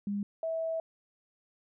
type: tone pair in turn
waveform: sine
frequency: 202.6 / 651.1 Hz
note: G#3 / E5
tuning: -43 / -22 cents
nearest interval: octave + minor sixth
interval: 2021 cents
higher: second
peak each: -30 / -30 dBFS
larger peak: neither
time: 0.07-0.23 / 0.43-0.8 s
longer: second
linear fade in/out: 2 ms
effects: none